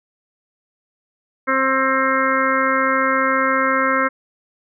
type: harmonic tone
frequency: 265.4 Hz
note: C4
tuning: 25 cents sharp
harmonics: 1 / 2 / 4 / 5 / 6 / 7 / 8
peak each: -24 / -22 / -22 / -20 / -23 / -26 / -25 dBFS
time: 1.47-4.09 s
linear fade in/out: 20 ms
effects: none